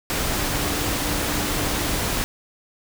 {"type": "tone in noise", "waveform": "sine", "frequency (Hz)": 295.3, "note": "D4", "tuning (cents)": 10, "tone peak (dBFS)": -32, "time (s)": [0.35, 2.01], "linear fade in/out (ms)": 0, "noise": "pink", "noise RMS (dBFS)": -24, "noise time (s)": [0.1, 2.24], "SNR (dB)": -11, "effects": []}